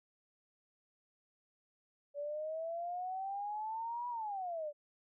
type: exponential two-way sweep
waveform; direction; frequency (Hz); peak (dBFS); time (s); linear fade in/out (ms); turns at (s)
sine; up then down; 570 to 980 to 576; -37; 2.14-4.73; 50; 4.09
effects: none